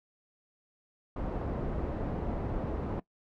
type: low-pass noise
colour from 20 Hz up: pink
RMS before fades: -34 dBFS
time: 1.16-3 s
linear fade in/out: 5 ms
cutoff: 700 Hz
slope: 12 dB/octave
effects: noise-tail reverb RT60 0.1 s tail -20 dB re dry